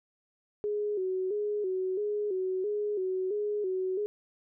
sine tone with vibrato, 394.6 Hz, G4, 11 cents sharp, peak -28 dBFS, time 0.64-4.06 s, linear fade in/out 0 ms, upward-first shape square, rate 1.5 Hz, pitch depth 94 cents each way, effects none

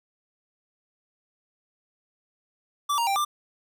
square tone with pitch steps, 1162 / 935 / 787 / 1187 Hz, D6 / A#5 / G5 / D6, -19 / +5 / +7 / +18 cents, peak -23 dBFS, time 2.89-3.25 s, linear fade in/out 10 ms, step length 90 ms, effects none

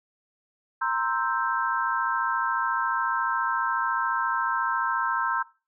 sine chord, C dominant seventh, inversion third, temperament equal, 932.3 / 1046.5 / 1318.5 / 1568 Hz, Bb5 / C6 / E6 / G6, 0 / 0 / 0 / 0 cents, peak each -29 dBFS, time 0.81-5.43 s, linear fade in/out 10 ms, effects noise-tail reverb RT60 0.3 s tail -19 dB re dry

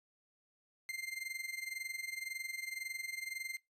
40% pulse tone with amplitude modulation, 2093 Hz, C7, in tune, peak -36 dBFS, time 0.89-3.57 s, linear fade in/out 0 ms, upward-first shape sine, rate 21.9 Hz, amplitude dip 80%, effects noise-tail reverb RT60 0.2 s tail -23 dB re dry + resampled to 32000 Hz

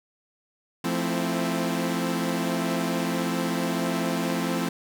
sawtooth chord, F major seventh, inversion none, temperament equal with one note detuned, 172.91 / 220 / 261.6 / 329.6 Hz, F3 / A3 / C4 / E4, -17 / 0 / 0 / 0 cents, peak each -25 / -27 / -25 / -29 dBFS, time 0.84-4.69 s, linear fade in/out 5 ms, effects none

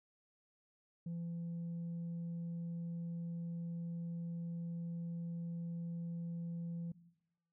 sine tone, 169.5 Hz, E3, 49 cents sharp, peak -37 dBFS, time 1.06-6.92 s, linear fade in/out 5 ms, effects noise-tail reverb RT60 0.9 s tail -19 dB re dry + tanh soft clip ceiling -38 dBFS

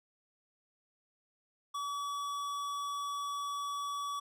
sine tone with tanh clipping, 1141 Hz, C#6, 50 cents sharp, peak -37 dBFS, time 1.74-4.2 s, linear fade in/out 10 ms, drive 17 dB, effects none

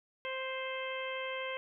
harmonic tone, 524 Hz, C5, 2 cents sharp, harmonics 1 / 2 / 3 / 4 / 5 / 6, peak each -39 / -43 / -46 / -42 / -45 / -46 dBFS, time 0.25-1.57 s, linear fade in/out 0 ms, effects none

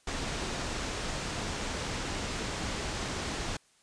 pink low-pass noise, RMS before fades -35 dBFS, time 0.07-3.57 s, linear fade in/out 5 ms, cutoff 8000 Hz, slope 24 dB/octave, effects white hiss -65 dBFS RMS until 3.82 s + resampled to 22050 Hz

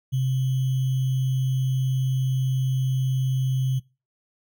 sine tone with sample-and-hold, 130.81 Hz, C3, in tune, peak -20 dBFS, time 0.12-3.8 s, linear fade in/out 20 ms, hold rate 3150 Hz, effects noise-tail reverb RT60 0.3 s tail -23 dB re dry

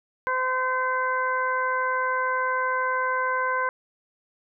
harmonic tone, 513 Hz, C5, 34 cents flat, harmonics 1 / 2 / 3 / 4, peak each -30 / -25 / -27 / -36 dBFS, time 0.27-3.69 s, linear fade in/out 0 ms, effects none

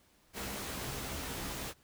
pink noise with comb filter, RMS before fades -40 dBFS, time 0.33-1.74 s, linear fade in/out 50 ms, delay 15 ms, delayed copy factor +0.6, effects pink hiss -67 dBFS RMS until 1.83 s

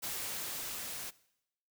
white noise with level ramp, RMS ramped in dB -38 to -42 dBFS, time 0.02-1.11 s, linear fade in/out 20 ms, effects noise-tail reverb RT60 0.8 s tail -20 dB re dry

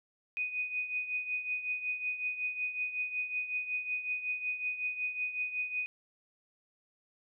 sine tone with tremolo, 2489 Hz, D#7, in tune, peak -29 dBFS, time 0.37-5.86 s, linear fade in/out 0 ms, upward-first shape triangle, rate 5.4 Hz, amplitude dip 75%, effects none

